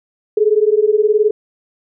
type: beating tone pair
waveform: sine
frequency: 415.3 / 434.3 Hz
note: G#4 / A4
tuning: 0 / -23 cents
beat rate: 19 Hz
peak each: -13 dBFS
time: 0.37-1.31 s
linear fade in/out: 5 ms
effects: none